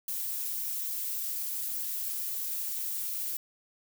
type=noise with flanger; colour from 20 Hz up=violet; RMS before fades=-34 dBFS; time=0.08-3.37 s; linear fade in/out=2 ms; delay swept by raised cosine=1.7 to 7.2 ms; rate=3.5 Hz; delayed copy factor=+0.7; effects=none